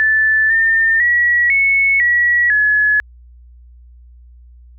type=tone with pitch steps; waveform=sine; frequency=1753 / 1807 / 1925 / 2203 / 1927 / 1701 Hz; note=A6 / A6 / B6 / C#7 / B6 / G#6; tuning=-7 / +46 / -45 / -11 / -43 / +41 cents; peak=-10 dBFS; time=0-3 s; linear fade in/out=0 ms; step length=500 ms; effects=added 60 Hz sine -39 dBFS peak until 4.78 s